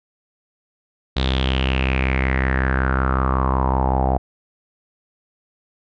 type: tone with low-pass filter sweep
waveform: sawtooth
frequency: 65.41 Hz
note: C2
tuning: in tune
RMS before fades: -19 dBFS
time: 1.16-4.18 s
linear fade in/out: 10 ms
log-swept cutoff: 3800 to 730 Hz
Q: 6.3
effects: none